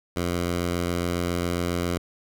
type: tone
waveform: 10% pulse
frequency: 87.31 Hz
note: F2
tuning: in tune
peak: -16 dBFS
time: 0.16-1.98 s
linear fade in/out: 5 ms
effects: none